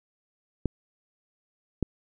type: clicks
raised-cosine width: 3 ms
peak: -12 dBFS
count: 2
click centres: 0.657 / 1.827 s
effects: none